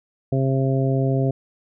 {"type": "harmonic tone", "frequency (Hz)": 133.8, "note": "C3", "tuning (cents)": 39, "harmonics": [1, 2, 3, 4, 5], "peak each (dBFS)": [-19, -25, -26, -29, -29], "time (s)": [0.32, 1.31], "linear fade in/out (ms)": 5, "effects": []}